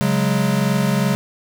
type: chord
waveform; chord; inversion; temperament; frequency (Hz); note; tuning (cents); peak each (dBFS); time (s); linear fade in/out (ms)
square; C# suspended fourth; none; equal; 138.59 / 185 / 207.7; C#3 / F#3 / G#3; 0 / 0 / 0; -21; 0.01-1.15; 0
effects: none